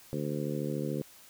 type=harmonic tone; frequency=73.7 Hz; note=D2; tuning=7 cents sharp; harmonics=2 / 3 / 4 / 5 / 6 / 7; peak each=-35 / -37 / -38 / -39 / -40 / -40 dBFS; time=0.13-1.02 s; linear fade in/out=0 ms; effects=white hiss -55 dBFS RMS until 1.29 s